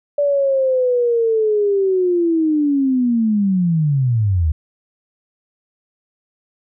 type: linear sweep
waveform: sine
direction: down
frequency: 581 to 73.1 Hz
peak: -13 dBFS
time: 0.18-4.52 s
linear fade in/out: 5 ms
effects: none